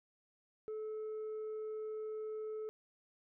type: tone with tanh clipping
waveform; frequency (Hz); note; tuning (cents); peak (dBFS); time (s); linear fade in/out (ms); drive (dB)
sine; 433; A4; -28; -40; 0.68-2.69; 0; 2
effects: none